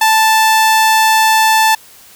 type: tone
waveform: sawtooth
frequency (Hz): 880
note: A5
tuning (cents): 0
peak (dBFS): -4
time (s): 0.01-1.75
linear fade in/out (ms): 5
effects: white hiss -41 dBFS RMS until 2.15 s